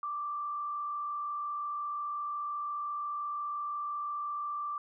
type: tone with frequency modulation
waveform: sine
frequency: 1174.7 Hz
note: D6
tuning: in tune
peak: -33 dBFS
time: 0.03-4.78 s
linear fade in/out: 2 ms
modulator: 45.7 Hz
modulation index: 0.41
effects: none